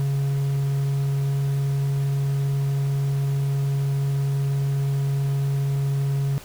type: tone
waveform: triangle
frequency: 138.59 Hz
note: C#3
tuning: in tune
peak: -18 dBFS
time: 0-6.38 s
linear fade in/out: 0 ms
effects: pink hiss -43 dBFS RMS until 6.44 s